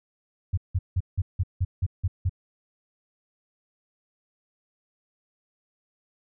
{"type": "tone bursts", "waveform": "sine", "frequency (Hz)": 91.5, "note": "F#2", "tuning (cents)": -19, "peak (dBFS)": -20, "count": 9, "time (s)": [0.53, 2.295], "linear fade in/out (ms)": 10, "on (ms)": 45, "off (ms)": 170, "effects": []}